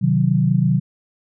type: chord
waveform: sine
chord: C diminished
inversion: none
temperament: equal with one note detuned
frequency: 129.76 / 155.56 / 185 Hz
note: C3 / Eb3 / Gb3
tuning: -14 / 0 / 0 cents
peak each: -18 dBFS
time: 0.01-0.8 s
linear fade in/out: 20 ms
effects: none